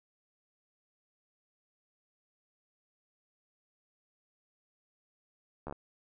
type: slowing click train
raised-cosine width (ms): 1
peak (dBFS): -26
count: 5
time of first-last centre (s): 5.67-5.725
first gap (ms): 13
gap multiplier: 1.04
effects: none